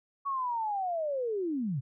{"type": "linear sweep", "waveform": "sine", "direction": "down", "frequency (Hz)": [1130, 116.54], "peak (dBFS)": -29, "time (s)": [0.25, 1.81], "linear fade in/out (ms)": 20, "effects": []}